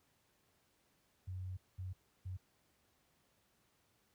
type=tone bursts at uneven times; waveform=sine; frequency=92.5 Hz; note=F#2; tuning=in tune; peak=-40 dBFS; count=3; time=1.27-1.57 / 1.78-1.93 / 2.25-2.37 s; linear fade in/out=10 ms; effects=pink hiss -75 dBFS RMS until 4.14 s + high-pass 60 Hz 12 dB/octave